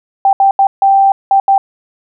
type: tone bursts at uneven times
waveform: sine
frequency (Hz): 784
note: G5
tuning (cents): 0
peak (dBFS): -5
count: 6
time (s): 0.25-0.33 / 0.4-0.51 / 0.59-0.67 / 0.82-1.12 / 1.31-1.4 / 1.48-1.58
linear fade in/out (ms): 2
effects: none